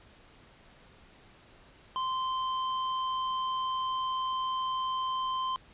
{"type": "tone", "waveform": "square", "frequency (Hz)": 1039, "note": "C6", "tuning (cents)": -12, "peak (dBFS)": -30, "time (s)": [1.96, 5.56], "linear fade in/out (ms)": 0, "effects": ["pink hiss -57 dBFS RMS until 5.73 s", "resampled to 8000 Hz"]}